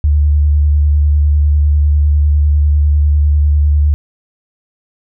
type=tone with vibrato; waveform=sine; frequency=73.7 Hz; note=D2; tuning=7 cents sharp; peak=-7 dBFS; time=0.04-3.94 s; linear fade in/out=0 ms; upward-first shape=square; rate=10 Hz; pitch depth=18 cents each way; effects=none